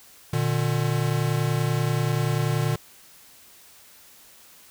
square tone pair together, 119.61 / 150 Hz, A#2 / D3, +45 / +37 cents, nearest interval major third, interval 392 cents, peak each -25 dBFS, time 0.33-2.76 s, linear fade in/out 5 ms, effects white hiss -51 dBFS RMS until 4.7 s

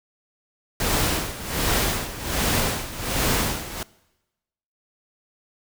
pink noise with tremolo, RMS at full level -21 dBFS, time 0.8-3.83 s, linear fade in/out 2 ms, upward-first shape sine, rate 1.3 Hz, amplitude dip 80%, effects noise-tail reverb RT60 1.0 s tail -21 dB re dry

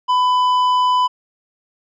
triangle tone with tanh clipping, 1000 Hz, B5, 21 cents sharp, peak -14 dBFS, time 0.08-1.08 s, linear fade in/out 20 ms, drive 12 dB, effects none

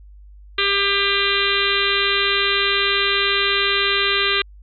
harmonic tone, 398.4 Hz, G4, 28 cents sharp, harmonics 1 / 3 / 4 / 5 / 6 / 7 / 8 / 9 / 10, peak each -25 / -25 / -25 / -25 / -25 / -25 / -25 / -25 / -25 dBFS, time 0.58-4.42 s, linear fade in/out 5 ms, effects added 50 Hz sine -40 dBFS peak until 4.62 s

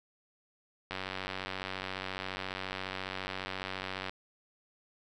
click train, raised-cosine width 0.3 ms, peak -20 dBFS, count 302, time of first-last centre 0.91-4.095 s, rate 94.5 Hz, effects none

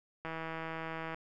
click train, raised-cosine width 0.5 ms, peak -25 dBFS, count 146, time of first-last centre 0.25-1.145 s, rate 162 Hz, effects none

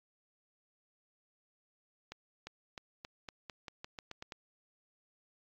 accelerating click train, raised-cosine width 0.2 ms, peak -26 dBFS, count 12, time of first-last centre 2.12-4.322 s, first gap 350 ms, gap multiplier 0.88, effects low-pass 6000 Hz 12 dB/octave + AAC 64 kbps

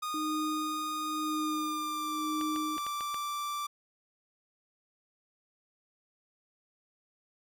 45% pulse tone with pitch glide, 1231 to 1172 Hz, D#6 to D6, -19 to -4 cents, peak -33 dBFS, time 0.02-3.67 s, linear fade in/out 10 ms, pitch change -85 cents, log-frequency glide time 1.22-2.25 s
sine tone with tremolo, 308.4 Hz, D#4, 15 cents flat, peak -31 dBFS, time 0.14-2.77 s, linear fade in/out 2 ms, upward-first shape sine, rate 0.97 Hz, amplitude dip 70%
clicks, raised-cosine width 0.3 ms, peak -26 dBFS, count 6, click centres 2.412 / 2.561 / 2.781 / 2.866 / 3.008 / 3.144 s
effects none

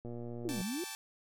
click train, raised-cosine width 2 ms, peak -31 dBFS, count 68, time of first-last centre 0.05-0.613 s, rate 119 Hz
sine exponential two-way sweep, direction down then up, 377.7 to 174.6 to 377.7 Hz, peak -35 dBFS, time 0.45-0.84 s, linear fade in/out 2 ms, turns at 0.61 s
5% pulse chord, G suspended second, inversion none, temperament equal with one note detuned, 784 / 880 / 1154.5 Hz, G5 / A5 / D6, 0 / 0 / -30 cents, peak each -36 / -31 / -36 dBFS, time 0.49-0.95 s, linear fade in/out 0 ms
effects none

